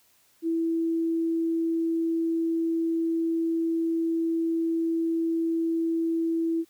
sine tone, 329.6 Hz, E4, in tune, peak -23 dBFS, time 0.42-6.65 s, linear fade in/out 50 ms, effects white hiss -63 dBFS RMS until 6.69 s

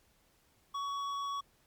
sine tone with hard clipping, 1123 Hz, C#6, 22 cents sharp, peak -36 dBFS, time 0.74-1.41 s, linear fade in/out 10 ms, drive 9 dB, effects pink hiss -69 dBFS RMS until 1.66 s + MP3 96 kbps

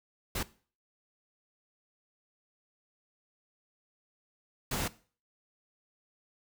pink noise bursts at uneven times, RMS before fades -33 dBFS, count 2, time 0.35-0.43 / 4.71-4.88 s, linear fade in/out 5 ms, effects noise-tail reverb RT60 0.4 s tail -18 dB re dry

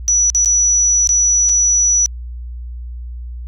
sine tone with dropouts, 5900 Hz, F#8, 6 cents flat, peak -10 dBFS, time 0.08-2.06 s, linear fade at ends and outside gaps 0 ms, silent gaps 0.301-0.348 / 0.448-0.458 / 1.073-1.091 / 1.491-1.495 s, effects added 60 Hz sine -25 dBFS peak until 3.47 s

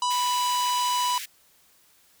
harmonic tone, 987.8 Hz, B5, in tune, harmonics 1 / 3 / 4 / 5 / 6 / 7 / 8 / 9, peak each -23 / -33 / -35 / -37 / -39 / -40 / -41 / -42 dBFS, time 0.02-1.18 s, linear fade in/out 2 ms
pink high-pass noise, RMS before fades -36 dBFS, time 0.1-1.26 s, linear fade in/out 10 ms, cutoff 1700 Hz, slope 48 dB/octave
effects white hiss -60 dBFS RMS until 2.2 s

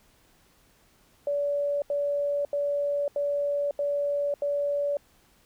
sine tone bursts, 574 Hz, D5, 40 cents flat, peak -24 dBFS, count 6, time 1.27-4.97 s, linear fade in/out 2 ms, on 550 ms, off 80 ms, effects pink hiss -62 dBFS RMS until 5.45 s

